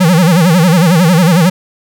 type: tone with vibrato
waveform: square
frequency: 171.9 Hz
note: F3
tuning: 27 cents flat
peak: -6 dBFS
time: 0-1.5 s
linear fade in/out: 10 ms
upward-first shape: sine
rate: 11 Hz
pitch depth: 170 cents each way
effects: none